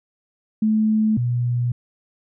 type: tone pair in turn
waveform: sine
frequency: 216.8 / 121.46 Hz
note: A3 / B2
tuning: -25 / -28 cents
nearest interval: minor seventh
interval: 1003 cents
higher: first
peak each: -15 / -18 dBFS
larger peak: first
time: 0.62-1.17 / 1.17-1.72 s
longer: neither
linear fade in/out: 5 ms
effects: none